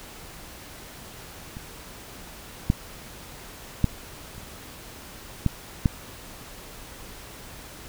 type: clicks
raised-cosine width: 5 ms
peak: -24 / -6 / -6 / -28 / -8 / -6 dBFS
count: 6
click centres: 1.569 / 2.701 / 3.843 / 4.381 / 5.463 / 5.858 s
effects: pink hiss -43 dBFS RMS until 7.88 s